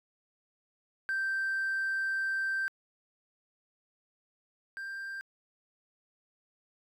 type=tone pair in turn; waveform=triangle; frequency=1565 / 1582.3 Hz; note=G6 / G6; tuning=-3 / +16 cents; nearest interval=unison; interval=19 cents; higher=second; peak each=-26 / -35 dBFS; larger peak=first; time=1.09-2.68 / 4.77-5.21 s; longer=first; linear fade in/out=0 ms; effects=tanh soft clip ceiling -25 dBFS